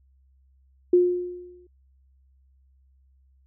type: tone with exponential decay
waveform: sine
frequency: 356.7 Hz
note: F4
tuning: 37 cents sharp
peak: -12 dBFS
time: 0.93-1.67 s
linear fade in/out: 5 ms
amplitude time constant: 160 ms
effects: added 66 Hz sine -57 dBFS peak until 3.46 s